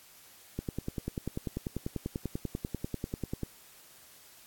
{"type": "click train", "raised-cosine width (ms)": 3, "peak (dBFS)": -20, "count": 30, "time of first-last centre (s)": [0.59, 3.433], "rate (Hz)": 10.2, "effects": ["white hiss -56 dBFS RMS until 4.46 s", "AAC 64 kbps"]}